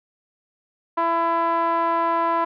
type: tone with low-pass filter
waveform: 5% pulse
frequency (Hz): 334.5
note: E4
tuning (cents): +25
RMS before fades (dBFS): -21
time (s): 0.97-2.45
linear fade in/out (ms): 10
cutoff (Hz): 1000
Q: 3.3
effects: none